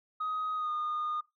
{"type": "tone with pitch glide", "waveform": "sine", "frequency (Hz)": [1256, 1223.8], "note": ["D#6", "D#6"], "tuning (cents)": [16, -29], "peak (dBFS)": -29, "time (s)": [0.2, 1.21], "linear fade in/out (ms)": 10, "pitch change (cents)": -45, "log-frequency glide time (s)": [0.55, 0.71], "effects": ["noise-tail reverb RT60 0.2 s tail -20 dB re dry", "tanh soft clip ceiling -28 dBFS"]}